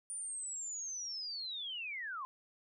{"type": "linear sweep", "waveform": "sine", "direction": "down", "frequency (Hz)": [9397, 1000], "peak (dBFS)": -39, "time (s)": [0.1, 2.25], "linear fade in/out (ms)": 0, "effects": []}